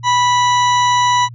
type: tone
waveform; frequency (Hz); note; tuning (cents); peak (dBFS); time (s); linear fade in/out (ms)
40% pulse; 983; B5; -8; -10; 0.03-1.29; 50
effects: added 119 Hz sine -31 dBFS peak until 1.34 s + resampled to 16000 Hz